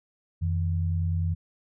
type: tone pair together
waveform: sine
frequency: 88.29 / 158.6 Hz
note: F2 / D#3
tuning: +19 / +33 cents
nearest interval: minor seventh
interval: 1014 cents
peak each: -24 / -31 dBFS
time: 0.41-1.35 s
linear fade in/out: 20 ms
effects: none